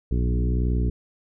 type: harmonic tone with a mistuned harmonic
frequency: 60.9 Hz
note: B1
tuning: 24 cents flat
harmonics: 1 / 2 / 3 / 4 / 5 / 6 / 7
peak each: -21 / -27 / -31 / -33 / -35 / -37 / -38 dBFS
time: 0.11-0.9 s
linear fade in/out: 5 ms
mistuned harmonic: 2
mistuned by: -25 cents
effects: none